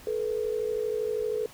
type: tone pair together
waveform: sine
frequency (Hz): 431.3 / 484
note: A4 / B4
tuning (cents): -35 / -35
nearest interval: major second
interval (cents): 200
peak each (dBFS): -28 / -31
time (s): 0.07-1.46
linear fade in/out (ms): 2
effects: pink hiss -50 dBFS RMS until 1.53 s